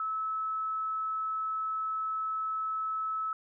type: tone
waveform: sine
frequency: 1300 Hz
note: E6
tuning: 24 cents flat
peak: -30 dBFS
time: 0-3.33 s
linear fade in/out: 2 ms
effects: none